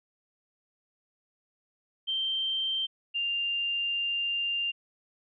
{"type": "tone pair in turn", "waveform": "sine", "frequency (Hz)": [3136, 2794], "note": ["G7", "F7"], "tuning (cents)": [0, 0], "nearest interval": "major second", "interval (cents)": 200, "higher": "first", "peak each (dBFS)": -27, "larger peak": "neither", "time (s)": [[2.07, 2.87], [3.14, 4.72]], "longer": "second", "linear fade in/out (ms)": 20, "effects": []}